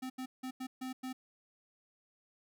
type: tone bursts at uneven times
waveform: square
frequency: 258.2 Hz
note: C4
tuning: 23 cents flat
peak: -39 dBFS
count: 6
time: 0.02-0.1 / 0.18-0.26 / 0.43-0.51 / 0.6-0.67 / 0.81-0.93 / 1.03-1.13 s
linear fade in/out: 10 ms
effects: none